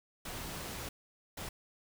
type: noise bursts at uneven times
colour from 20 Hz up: pink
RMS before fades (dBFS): -42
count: 2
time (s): 0.25-0.89 / 1.37-1.49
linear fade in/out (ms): 5
effects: none

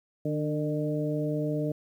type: harmonic tone with a mistuned harmonic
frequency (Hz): 151.5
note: D#3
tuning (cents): -46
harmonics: 1 / 2 / 3 / 4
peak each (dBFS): -30 / -31 / -34 / -34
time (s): 0.25-1.72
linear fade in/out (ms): 5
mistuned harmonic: 2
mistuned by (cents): -32
effects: 10-bit

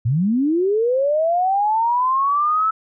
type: linear sweep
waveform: sine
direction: up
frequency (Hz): 105.2 to 1318.5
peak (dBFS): -15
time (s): 0.05-2.71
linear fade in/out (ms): 10
effects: none

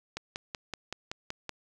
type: click train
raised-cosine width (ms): 0.2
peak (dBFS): -18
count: 8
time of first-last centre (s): 0.17-1.493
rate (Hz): 5.29
effects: none

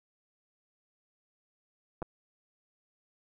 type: clicks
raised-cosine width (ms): 1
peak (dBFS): -23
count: 2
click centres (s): 2.02 / 2.026
effects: none

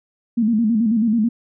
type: tone with vibrato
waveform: sine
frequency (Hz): 223.3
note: A3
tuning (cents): +26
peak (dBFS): -14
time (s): 0.37-1.29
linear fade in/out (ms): 10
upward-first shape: square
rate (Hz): 9.2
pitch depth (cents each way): 88
effects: none

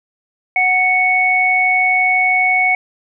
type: tone pair together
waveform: sine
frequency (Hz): 740 / 2217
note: F#5 / C#7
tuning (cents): 0 / 0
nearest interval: octave + perfect fifth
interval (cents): 1900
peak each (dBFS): -17 / -12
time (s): 0.56-2.75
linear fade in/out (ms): 2
effects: none

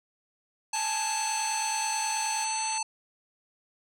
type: harmonic tone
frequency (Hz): 880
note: A5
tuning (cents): 0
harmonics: 1 / 3 / 5 / 7 / 9 / 10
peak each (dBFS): -31 / -37 / -37 / -34 / -38 / -40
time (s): 0.73-2.83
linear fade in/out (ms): 5
type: tone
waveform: sawtooth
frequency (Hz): 830.6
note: G#5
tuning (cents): 0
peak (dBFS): -32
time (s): 0.73-2.45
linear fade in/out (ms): 10
type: band-pass noise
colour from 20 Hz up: white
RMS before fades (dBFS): -45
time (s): 0.75-2.78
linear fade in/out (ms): 0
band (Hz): 1200 to 3900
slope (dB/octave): 48
effects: none

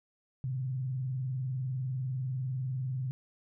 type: tone with vibrato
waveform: sine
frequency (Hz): 129.6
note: C3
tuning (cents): -16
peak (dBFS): -31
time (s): 0.44-3.11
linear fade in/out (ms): 0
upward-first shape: sine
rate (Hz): 20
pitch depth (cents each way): 140
effects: none

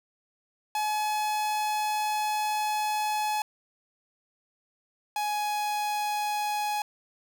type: tone pair in turn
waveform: 45% pulse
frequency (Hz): 849 / 837.3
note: G#5 / G#5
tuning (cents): +38 / +14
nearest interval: unison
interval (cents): 24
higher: first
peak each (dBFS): -26 / -27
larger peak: first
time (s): 0.75-3.42 / 5.16-6.82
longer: first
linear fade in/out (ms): 2
effects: none

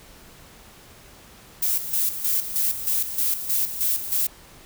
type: noise with tremolo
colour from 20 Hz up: violet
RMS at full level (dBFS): -22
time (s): 1.62-4.27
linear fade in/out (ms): 5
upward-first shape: square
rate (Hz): 3.2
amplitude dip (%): 65
effects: pink hiss -48 dBFS RMS until 4.65 s

